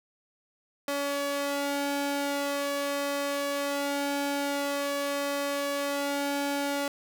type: tone with flanger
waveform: sawtooth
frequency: 283.2 Hz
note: C#4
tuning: 37 cents sharp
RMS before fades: -30 dBFS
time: 0.88-6.88 s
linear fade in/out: 2 ms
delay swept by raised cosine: 1.6 to 2.25 ms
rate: 0.45 Hz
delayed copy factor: +0.6
effects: none